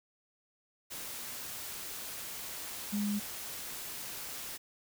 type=tone in noise; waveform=sine; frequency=206.2 Hz; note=G#3; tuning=12 cents flat; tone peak=-30 dBFS; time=2.92-3.2 s; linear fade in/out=20 ms; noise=white; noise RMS=-42 dBFS; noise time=0.9-4.58 s; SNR=+9 dB; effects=none